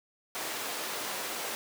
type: high-pass noise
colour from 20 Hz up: pink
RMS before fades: -36 dBFS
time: 0.35-1.55 s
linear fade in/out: 0 ms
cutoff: 430 Hz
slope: 12 dB/octave
effects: none